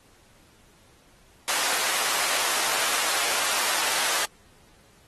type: high-pass noise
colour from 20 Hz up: pink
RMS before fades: -26 dBFS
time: 1.48-4.25 s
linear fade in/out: 0 ms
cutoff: 810 Hz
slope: 12 dB/octave
effects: pink hiss -58 dBFS RMS until 5.07 s + AAC 32 kbps